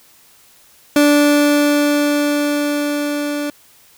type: tone with level ramp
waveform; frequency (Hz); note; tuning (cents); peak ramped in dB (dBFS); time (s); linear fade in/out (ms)
30% pulse; 291.9; D4; -10; -6 to -17; 0.96-3.5; 2
effects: white hiss -49 dBFS RMS until 3.97 s